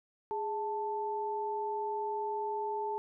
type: tone pair together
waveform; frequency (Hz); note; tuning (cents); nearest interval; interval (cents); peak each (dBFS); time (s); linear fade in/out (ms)
sine; 414.8 / 880; G#4 / A5; -2 / 0; octave + minor second; 1302; -36 / -34; 0.31-2.98; 0
effects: none